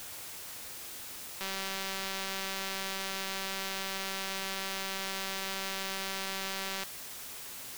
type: click train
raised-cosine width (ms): 0.2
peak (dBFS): -19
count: 1048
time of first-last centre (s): 1.41-6.835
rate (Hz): 193
effects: white hiss -44 dBFS RMS until 7.77 s